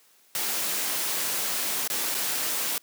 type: noise with dropouts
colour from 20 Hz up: white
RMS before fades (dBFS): -28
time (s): 0.35-2.78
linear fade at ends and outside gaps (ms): 1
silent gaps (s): 1.876-1.9 / 2.145-2.149
effects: white hiss -60 dBFS RMS until 2.82 s + high-pass 200 Hz 12 dB/octave